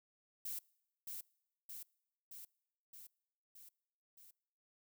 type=noise with echo; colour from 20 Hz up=violet; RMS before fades=-43 dBFS; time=0.45-0.59 s; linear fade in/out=5 ms; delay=620 ms; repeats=6; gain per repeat=-3 dB; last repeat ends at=4.31 s; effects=noise-tail reverb RT60 0.9 s tail -26 dB re dry